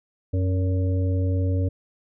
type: harmonic tone with a mistuned harmonic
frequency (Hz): 92.3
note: F#2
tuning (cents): -4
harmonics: 1 / 3 / 5 / 6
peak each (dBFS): -20 / -30 / -34 / -36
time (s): 0.33-1.69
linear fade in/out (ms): 10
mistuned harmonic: 6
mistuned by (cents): +36
effects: none